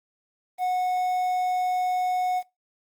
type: tone with quantisation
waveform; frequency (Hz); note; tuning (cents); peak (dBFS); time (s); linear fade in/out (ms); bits
triangle; 732; F#5; -19; -20; 0.58-2.43; 50; 8
effects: noise-tail reverb RT60 0.2 s tail -21 dB re dry + Opus 32 kbps